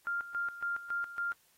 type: tone with tremolo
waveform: sine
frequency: 1396.9 Hz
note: F6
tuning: in tune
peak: -31 dBFS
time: 0.07-1.33 s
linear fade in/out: 0 ms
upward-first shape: square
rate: 3.6 Hz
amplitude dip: 75%
effects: white hiss -68 dBFS RMS until 1.57 s + AAC 48 kbps